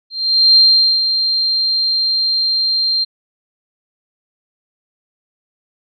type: tone with ADSR envelope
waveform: sine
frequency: 4174 Hz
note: C8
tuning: 5 cents flat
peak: -5 dBFS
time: 0.1-3.05 s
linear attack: 460 ms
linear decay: 450 ms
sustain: -8 dB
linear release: 20 ms
effects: none